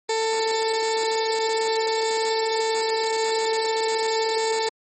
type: tone with notch filter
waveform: 15% pulse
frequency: 445.3 Hz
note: A4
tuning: 21 cents sharp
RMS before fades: -23 dBFS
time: 0.09-4.69 s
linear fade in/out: 5 ms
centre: 1400 Hz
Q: 1.1
effects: MP3 32 kbps